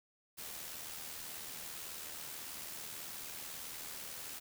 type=noise with amplitude modulation; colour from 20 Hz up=white; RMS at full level=-44 dBFS; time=0.37-4.4 s; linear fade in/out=20 ms; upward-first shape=sine; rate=78.3 Hz; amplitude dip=40%; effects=none